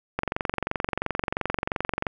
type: click train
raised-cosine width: 0.5 ms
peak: -10 dBFS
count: 44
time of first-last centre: 0.19-2.068 s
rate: 22.9 Hz
effects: none